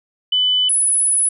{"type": "tone pair in turn", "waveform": "sine", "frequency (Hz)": [3000, 10129], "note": ["F#7", "D#9"], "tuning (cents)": [23, 30], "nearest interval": "octave + major sixth", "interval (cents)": 2107, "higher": "second", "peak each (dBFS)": [-13, -13], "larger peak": "neither", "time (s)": [[0.32, 0.69], [0.69, 1.29]], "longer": "second", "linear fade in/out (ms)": 5, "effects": []}